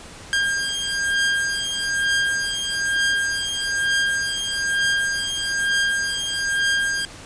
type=beating tone pair; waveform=sawtooth; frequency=1606 / 1607.1 Hz; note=G6 / G6; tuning=+41 / +43 cents; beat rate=1.1 Hz; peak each=-20 / -19 dBFS; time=0.33-7.05 s; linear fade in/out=0 ms; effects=pink hiss -40 dBFS RMS until 7.25 s + resampled to 22050 Hz